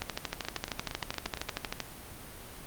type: two click trains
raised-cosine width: 0.2 ms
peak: -19 / -14 dBFS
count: 10 / 24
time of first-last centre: 0.45-1.488 / 0.02-1.803 s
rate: 8.67 / 12.9 Hz
effects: pink hiss -46 dBFS RMS until 2.66 s + Opus 32 kbps